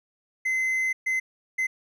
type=tone bursts at uneven times; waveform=triangle; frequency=2054 Hz; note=C7; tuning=33 cents flat; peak=-21 dBFS; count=3; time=0.45-0.93 / 1.06-1.2 / 1.58-1.67 s; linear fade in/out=10 ms; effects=none